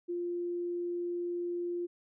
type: tone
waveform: sine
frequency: 349.2 Hz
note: F4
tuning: in tune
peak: -32 dBFS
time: 0.08-1.87 s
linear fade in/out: 20 ms
effects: none